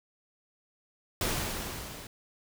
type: noise with level ramp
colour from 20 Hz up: pink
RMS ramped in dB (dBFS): -29 to -45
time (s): 1.21-2.07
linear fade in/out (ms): 2
effects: none